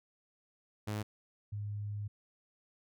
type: tone pair in turn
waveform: sawtooth / sine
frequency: 105.6 / 103.43 Hz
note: G#2 / G#2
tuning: +29 / -7 cents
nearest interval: unison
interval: 36 cents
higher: first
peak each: -31 / -36 dBFS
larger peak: first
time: 0.87-1.03 / 1.52-2.08 s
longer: second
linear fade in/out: 10 ms
effects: none